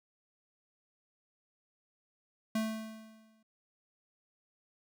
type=tone with exponential decay; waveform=square; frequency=220 Hz; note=A3; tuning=in tune; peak=-29 dBFS; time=2.55-3.43 s; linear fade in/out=5 ms; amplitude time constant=190 ms; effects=none